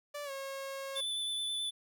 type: tone with pitch glide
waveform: sawtooth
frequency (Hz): 583 to 544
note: D5 to C#5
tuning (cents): -13 to -33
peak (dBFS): -35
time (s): 0.14-1.01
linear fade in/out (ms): 10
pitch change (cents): -120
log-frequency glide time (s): 0.24-0.31
type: tone with vibrato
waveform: square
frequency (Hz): 3500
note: A7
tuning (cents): -10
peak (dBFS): -34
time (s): 0.95-1.71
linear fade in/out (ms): 20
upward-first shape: square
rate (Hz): 9.3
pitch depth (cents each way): 12
effects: none